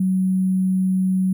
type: tone with sample-and-hold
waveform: sine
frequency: 187.2 Hz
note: F#3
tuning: 20 cents sharp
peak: -16 dBFS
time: 0-1.33 s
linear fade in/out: 5 ms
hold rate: 11025 Hz
effects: none